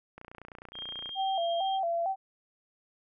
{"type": "click train", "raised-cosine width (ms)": 0.5, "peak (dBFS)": -30, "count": 28, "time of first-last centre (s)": [0.18, 1.092], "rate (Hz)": 29.6}
{"type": "tone with tremolo", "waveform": "sine", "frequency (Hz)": 3214, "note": "G7", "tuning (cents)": 43, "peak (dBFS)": -36, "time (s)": [0.73, 1.8], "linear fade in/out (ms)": 50, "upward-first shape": "sine", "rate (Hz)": 13, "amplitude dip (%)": 25}
{"type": "tone with vibrato", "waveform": "sine", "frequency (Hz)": 723, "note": "F#5", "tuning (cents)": -40, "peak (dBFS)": -27, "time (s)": [1.15, 2.16], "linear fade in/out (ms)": 50, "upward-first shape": "square", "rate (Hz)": 2.2, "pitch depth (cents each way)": 110}
{"effects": []}